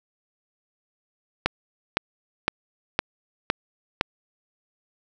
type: click train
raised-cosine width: 0.3 ms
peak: -3 dBFS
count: 6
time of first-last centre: 1.46-4.011 s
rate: 1.96 Hz
effects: none